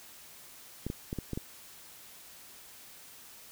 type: clicks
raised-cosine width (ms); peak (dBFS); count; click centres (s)
3; -21; 6; 0.866 / 0.901 / 1.129 / 1.187 / 1.333 / 1.375
effects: white hiss -52 dBFS RMS until 3.51 s